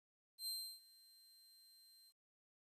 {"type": "tone with ADSR envelope", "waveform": "sawtooth", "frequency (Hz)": 4143, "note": "C8", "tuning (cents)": -18, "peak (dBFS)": -38, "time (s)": [0.38, 2.13], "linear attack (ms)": 94, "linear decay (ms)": 320, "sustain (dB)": -23, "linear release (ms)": 49, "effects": ["resampled to 32000 Hz", "13-bit"]}